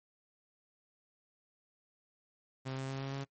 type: tone with pitch steps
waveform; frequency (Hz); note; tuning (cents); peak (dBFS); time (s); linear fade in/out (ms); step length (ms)
sawtooth; 132.2 / 133.5 / 134.82 / 136.15 / 137.5; C3 / C3 / C#3 / C#3 / C#3; +18 / +35 / -48 / -31 / -14; -33; 2.65-3.25; 20; 120
effects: noise-tail reverb RT60 0.1 s tail -22 dB re dry + MP3 32 kbps